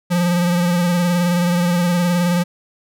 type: tone with vibrato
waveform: square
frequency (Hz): 175.4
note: F3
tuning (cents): +8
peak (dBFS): -15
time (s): 0.1-2.44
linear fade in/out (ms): 20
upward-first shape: sine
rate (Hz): 19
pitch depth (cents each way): 36
effects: none